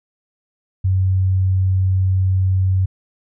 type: tone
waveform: sine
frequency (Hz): 94.1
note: F#2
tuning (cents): +30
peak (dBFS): -13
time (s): 0.84-2.86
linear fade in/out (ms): 10
effects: none